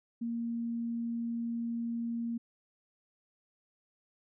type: tone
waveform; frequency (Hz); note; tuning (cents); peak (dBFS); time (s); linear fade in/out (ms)
sine; 233.1; A#3; 0; -32; 0.21-2.38; 10
effects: none